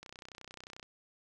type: click train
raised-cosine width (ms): 0.2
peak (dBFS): -30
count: 26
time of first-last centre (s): 0.03-0.829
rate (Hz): 31.3
effects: none